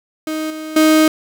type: tone with level steps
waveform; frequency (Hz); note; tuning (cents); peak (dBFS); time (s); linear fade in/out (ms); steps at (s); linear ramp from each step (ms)
35% pulse; 312.5; D#4; +8; -18 / -24 / -7; 0.27-1.08; 2; 0.5 / 0.76; 5
effects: none